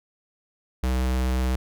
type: tone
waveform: square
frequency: 63.7 Hz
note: C2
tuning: 46 cents flat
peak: -22 dBFS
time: 0.83-1.56 s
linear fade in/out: 5 ms
effects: none